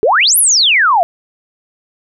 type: exponential two-way sweep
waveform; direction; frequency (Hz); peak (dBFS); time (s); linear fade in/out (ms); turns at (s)
sine; up then down; 390.3 to 11910 to 651; -7; 0.03-1.03; 0; 0.38
effects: none